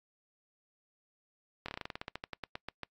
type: slowing click train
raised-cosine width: 0.3 ms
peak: -22 dBFS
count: 18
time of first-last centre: 1.66-2.833 s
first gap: 24 ms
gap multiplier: 1.12
effects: noise-tail reverb RT60 0.1 s tail -25 dB re dry + AAC 48 kbps

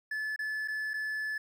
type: tone with dropouts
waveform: triangle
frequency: 1730 Hz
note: A6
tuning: 30 cents flat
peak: -30 dBFS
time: 0.11-1.38 s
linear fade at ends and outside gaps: 5 ms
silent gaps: 0.362-0.39 / 0.677-0.682 / 0.935-0.939 s
effects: 11-bit

